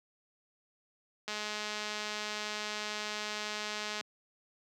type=click train; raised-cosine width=0.2 ms; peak=-20 dBFS; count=577; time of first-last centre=1.28-4.01 s; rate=211 Hz; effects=high-pass 200 Hz 12 dB/octave